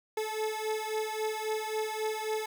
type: beating tone pair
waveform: 30% pulse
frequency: 432.4 / 436.1 Hz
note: A4 / A4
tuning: -30 / -15 cents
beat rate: 3.7 Hz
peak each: -31 / -32 dBFS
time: 0.17-2.46 s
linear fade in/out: 5 ms
effects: none